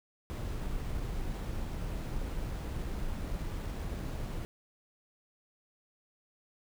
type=noise with sample-and-hold; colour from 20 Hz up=brown; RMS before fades=-36 dBFS; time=0.3-4.45 s; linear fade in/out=0 ms; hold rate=11025 Hz; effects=none